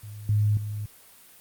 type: tone with level steps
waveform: sine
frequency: 105 Hz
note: G#2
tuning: 19 cents sharp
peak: -37 / -19 / -29 dBFS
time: 0.03-0.86 s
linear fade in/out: 5 ms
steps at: 0.29 / 0.57 s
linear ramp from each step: 2 ms
effects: white hiss -52 dBFS RMS until 1.4 s + Opus 32 kbps